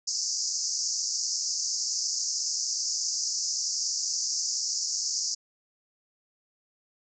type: band-pass noise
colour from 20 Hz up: pink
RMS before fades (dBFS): -30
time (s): 0.07-5.35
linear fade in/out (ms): 10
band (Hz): 4800 to 7000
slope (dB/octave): 96
effects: none